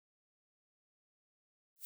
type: noise with exponential growth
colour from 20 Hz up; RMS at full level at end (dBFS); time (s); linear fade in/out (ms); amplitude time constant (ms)
violet; -41; 1.76-1.85; 0; 19
effects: none